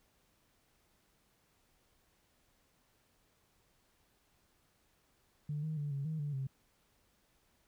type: tone with pitch steps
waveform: sine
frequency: 148.3 / 156.5 / 146 / 139.4 / 157.6 / 145.9 / 134.3 Hz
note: D3 / D#3 / D3 / C#3 / D#3 / D3 / C3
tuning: +17 / +10 / -10 / +10 / +23 / -11 / +46 cents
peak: -34 dBFS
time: 5.49-6.47 s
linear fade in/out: 5 ms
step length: 140 ms
effects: tanh soft clip ceiling -30 dBFS + pink hiss -73 dBFS RMS until 7.67 s